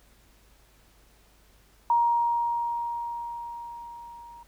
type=tone with level ramp; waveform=sine; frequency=942 Hz; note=A#5; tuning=18 cents sharp; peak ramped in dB=-18 to -44 dBFS; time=1.9-4.43 s; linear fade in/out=2 ms; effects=added 50 Hz sine -59 dBFS peak until 4.47 s + pink hiss -61 dBFS RMS until 4.47 s